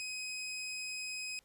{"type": "tone", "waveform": "20% pulse", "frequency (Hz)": 2522, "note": "D#7", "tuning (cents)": 23, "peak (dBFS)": -34, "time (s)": [0, 1.39], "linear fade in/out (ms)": 0, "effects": ["pink hiss -70 dBFS RMS until 1.44 s", "resampled to 32000 Hz"]}